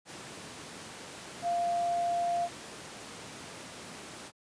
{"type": "tone in noise", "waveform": "sine", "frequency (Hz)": 694, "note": "F5", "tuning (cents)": -11, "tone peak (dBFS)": -27, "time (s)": [1.42, 2.49], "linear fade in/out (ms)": 50, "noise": "pink", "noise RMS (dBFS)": -44, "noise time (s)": [0.05, 4.32], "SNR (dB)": 14, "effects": ["high-pass 150 Hz 12 dB/octave", "resampled to 22050 Hz"]}